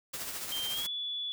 white noise with tremolo, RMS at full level -37 dBFS, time 0.13-0.87 s, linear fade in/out 10 ms, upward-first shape sine, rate 14 Hz, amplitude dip 40%
sine tone with pitch glide, 3150 to 3435 Hz, G7 to A7, +8 to -42 cents, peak -33 dBFS, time 0.52-1.32 s, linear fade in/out 0 ms, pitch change +150 cents, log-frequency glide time 0.71-0.89 s
effects none

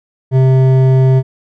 triangle tone with hard clipping, 131.2 Hz, C3, 5 cents sharp, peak -8 dBFS, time 0.31-1.23 s, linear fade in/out 50 ms, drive 14 dB, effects none

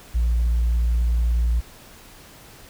sine tone, 58.27 Hz, A#1, in tune, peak -15 dBFS, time 0.14-1.61 s, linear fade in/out 20 ms, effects tanh soft clip ceiling -15 dBFS + pink hiss -46 dBFS RMS until 2.69 s

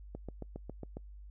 click train, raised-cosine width 2 ms, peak -28 dBFS, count 7, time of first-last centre 0.15-0.97 s, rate 7.32 Hz, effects noise-tail reverb RT60 0.1 s tail -26 dB re dry + added 50 Hz sine -47 dBFS peak until 1.3 s

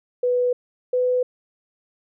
sine tone pair in turn, 493.9 / 500.5 Hz, B4 / B4, 0 / +23 cents, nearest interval unison, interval 23 cents, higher second, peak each -17 dBFS, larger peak neither, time 0.23-0.53 / 0.93-1.23 s, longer neither, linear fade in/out 5 ms, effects none

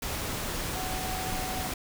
sine tone in noise, 747 Hz, F#5, 16 cents sharp, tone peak -36 dBFS, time 0.75-1.68 s, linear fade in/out 5 ms, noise pink, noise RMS -33 dBFS, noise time 0.02-1.74 s, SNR -6 dB, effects none

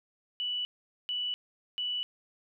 sine tone bursts, 2960 Hz, F#7, in tune, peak -30 dBFS, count 3, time 0.4-2.03 s, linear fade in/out 0 ms, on 250 ms, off 440 ms, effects none

